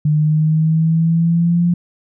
sine exponential sweep, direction up, 150.4 to 174.61 Hz, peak -11 dBFS, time 0.05-1.74 s, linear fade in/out 5 ms, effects none

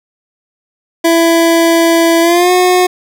25% pulse tone with pitch glide, 333 to 363.1 Hz, E4 to F#4, +18 to -33 cents, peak -3 dBFS, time 1.04-2.87 s, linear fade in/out 10 ms, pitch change +149 cents, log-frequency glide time 2.21-2.51 s, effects none

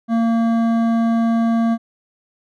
sine tone with hard clipping, 229.2 Hz, A#3, 29 cents flat, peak -16 dBFS, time 0.08-1.78 s, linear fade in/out 50 ms, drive 11 dB, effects none

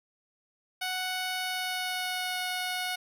10% pulse tone with pitch glide, 740 to 731.9 Hz, F#5 to F#5, 0 to -19 cents, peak -22 dBFS, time 0.81-2.96 s, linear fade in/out 10 ms, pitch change -19 cents, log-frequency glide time 1.36-2.4 s, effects none

